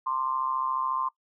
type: tone with amplitude modulation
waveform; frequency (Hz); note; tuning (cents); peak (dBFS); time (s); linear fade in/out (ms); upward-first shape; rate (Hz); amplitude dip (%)
sine; 1046.5; C6; 0; -22; 0.06-1.09; 10; sine; 134; 85
effects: noise-tail reverb RT60 0.1 s tail -20 dB re dry